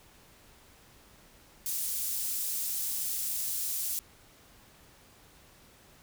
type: high-pass noise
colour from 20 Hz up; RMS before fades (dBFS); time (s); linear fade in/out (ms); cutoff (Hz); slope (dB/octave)
pink; -33; 1.66-3.99; 0; 9100; 12
effects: pink hiss -58 dBFS RMS until 6.02 s